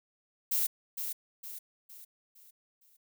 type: noise with echo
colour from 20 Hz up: violet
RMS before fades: -29 dBFS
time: 0.51-0.67 s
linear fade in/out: 10 ms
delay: 460 ms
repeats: 5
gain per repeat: -7 dB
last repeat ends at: 2.97 s
effects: none